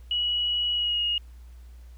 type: tone with pitch glide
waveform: sine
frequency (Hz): 2922 to 2868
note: F#7 to F7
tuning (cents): -22 to +45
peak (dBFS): -23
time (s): 0.11-1.18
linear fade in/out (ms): 2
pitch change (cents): -33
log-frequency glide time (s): 0.72-1.04
effects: added 60 Hz sine -43 dBFS peak until 1.97 s + pink hiss -63 dBFS RMS until 1.97 s